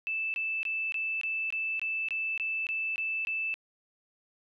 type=tone bursts; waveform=sine; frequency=2637 Hz; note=E7; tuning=in tune; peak=-29 dBFS; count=12; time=0.07-3.541 s; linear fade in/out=0 ms; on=270 ms; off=21 ms; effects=none